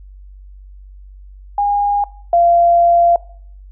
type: tone pair in turn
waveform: sine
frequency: 815 / 688.6 Hz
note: G#5 / F5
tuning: -33 / -25 cents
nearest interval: minor third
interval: 292 cents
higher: first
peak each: -12 / -8 dBFS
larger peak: second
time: 1.58-2.04 / 2.33-3.16 s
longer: second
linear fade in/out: 2 ms
effects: noise-tail reverb RT60 0.6 s tail -21 dB re dry + added 48 Hz sine -35 dBFS peak until 3.71 s